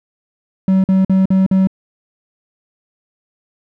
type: tone bursts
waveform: triangle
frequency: 190 Hz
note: F#3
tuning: 46 cents sharp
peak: -7 dBFS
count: 5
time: 0.68-1.672 s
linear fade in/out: 2 ms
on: 160 ms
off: 48 ms
effects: none